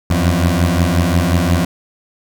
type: beating tone pair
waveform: 20% pulse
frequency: 83.7 / 89.3 Hz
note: E2 / F2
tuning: +27 / +39 cents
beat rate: 5.6 Hz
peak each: -10 dBFS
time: 0.1-1.65 s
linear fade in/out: 5 ms
effects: none